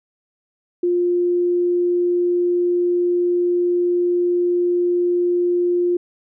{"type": "tone", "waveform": "sine", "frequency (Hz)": 352.3, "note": "F4", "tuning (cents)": 15, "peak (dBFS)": -15, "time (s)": [0.83, 5.97], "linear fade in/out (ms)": 5, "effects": []}